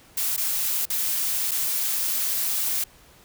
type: noise with dropouts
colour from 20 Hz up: blue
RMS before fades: -25 dBFS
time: 0.17-2.84 s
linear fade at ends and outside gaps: 5 ms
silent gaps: 0.365-0.376 / 0.855-0.9 / 1.511-1.515 s
effects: pink hiss -53 dBFS RMS until 3.24 s